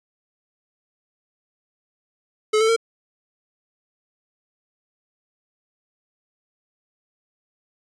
square tone with pitch steps, 430 / 442.9 / 456.1 Hz, A4 / A4 / A#4, -40 / +11 / -38 cents, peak -16 dBFS, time 2.53-2.764 s, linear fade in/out 10 ms, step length 78 ms, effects resampled to 22050 Hz

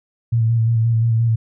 sine tone with vibrato, 114.4 Hz, A#2, 32 cents flat, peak -13 dBFS, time 0.32-1.36 s, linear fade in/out 10 ms, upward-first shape square, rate 5.7 Hz, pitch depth 28 cents each way, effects none

